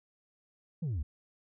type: exponential sweep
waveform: sine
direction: down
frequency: 180 to 65.41 Hz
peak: -28 dBFS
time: 0.82-1.03 s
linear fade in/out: 10 ms
effects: tanh soft clip ceiling -30 dBFS